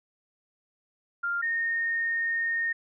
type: tone pair in turn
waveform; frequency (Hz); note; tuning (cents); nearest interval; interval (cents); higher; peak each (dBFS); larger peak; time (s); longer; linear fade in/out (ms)
sine; 1396.9 / 1841.4; F6 / A#6; 0 / -22; perfect fourth; 478; second; -26 / -25; second; 1.23-1.42 / 1.42-2.73; second; 10
effects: none